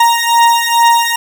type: beating tone pair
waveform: 40% pulse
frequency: 932.3 / 934.6 Hz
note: A#5 / A#5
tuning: 0 / +4 cents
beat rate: 2.3 Hz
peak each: -10 dBFS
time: 0-1.16 s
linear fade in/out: 5 ms
effects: 7-bit